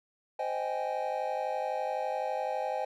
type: chord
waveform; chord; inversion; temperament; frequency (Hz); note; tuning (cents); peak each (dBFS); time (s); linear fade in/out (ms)
triangle; Ab major seventh; first; just; 519.1 / 623 / 778.7 / 830.6; C5 / Eb5 / G5 / Ab5; -14 / +2 / -12 / 0; -34; 0.39-2.85; 5
effects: none